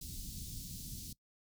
pink band-stop noise, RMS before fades -45 dBFS, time 0.01-1.13 s, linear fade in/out 5 ms, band 230 to 4200 Hz, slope 24 dB/octave, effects noise-tail reverb RT60 0.1 s tail -21 dB re dry

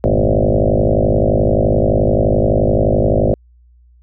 sine tone with frequency modulation, 240.4 Hz, B3, 46 cents flat, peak -10 dBFS, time 0.04-3.34 s, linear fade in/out 0 ms, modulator 51.6 Hz, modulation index 7.5, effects added 60 Hz sine -45 dBFS peak until 4.02 s

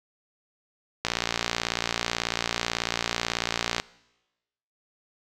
click train, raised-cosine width 0.2 ms, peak -7 dBFS, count 161, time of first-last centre 1.05-3.799 s, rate 58.2 Hz, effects noise-tail reverb RT60 1.0 s tail -21 dB re dry

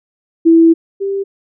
sine tone pair in turn, 329.6 / 393.8 Hz, E4 / G4, 0 / +8 cents, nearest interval minor third, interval 308 cents, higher second, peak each -4 / -15 dBFS, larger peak first, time 0.45-0.74 / 1-1.24 s, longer first, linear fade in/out 20 ms, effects none

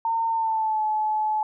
sine tone with pitch glide, 910 to 859.4 Hz, A#5 to A5, -42 to -41 cents, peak -21 dBFS, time 0.05-1.43 s, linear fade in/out 2 ms, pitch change -99 cents, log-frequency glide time 0.28-0.83 s, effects none

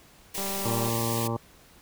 white band-stop noise, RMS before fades -33 dBFS, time 0.34-1.28 s, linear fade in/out 10 ms, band 1100 to 1700 Hz, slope 96 dB/octave
click train, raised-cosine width 1 ms, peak -23 dBFS, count 100, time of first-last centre 0.38-0.885 s, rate 196 Hz
harmonic tone, 115.3 Hz, A#2, 19 cents flat, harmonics 1 / 2 / 3 / 4 / 5 / 7 / 8 / 9 / 10, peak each -30 / -33 / -35 / -36 / -37 / -38 / -39 / -40 / -40 dBFS, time 0.65-1.37 s, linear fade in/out 5 ms
effects pink hiss -55 dBFS RMS until 1.81 s

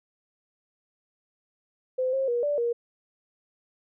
sine tone with pitch steps, 513 / 535 / 479.2 / 583 / 472.6 Hz, C5 / C5 / A#4 / D5 / A#4, -34 / +38 / +48 / -13 / +24 cents, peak -23 dBFS, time 1.98-2.73 s, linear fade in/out 10 ms, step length 150 ms, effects none

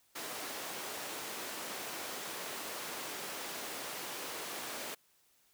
pink high-pass noise, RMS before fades -42 dBFS, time 0.15-4.95 s, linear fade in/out 10 ms, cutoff 360 Hz, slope 12 dB/octave, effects white hiss -70 dBFS RMS until 5.53 s

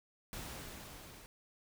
pink noise with level ramp, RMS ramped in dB -44 to -55 dBFS, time 0.33-1.26 s, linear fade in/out 0 ms, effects none

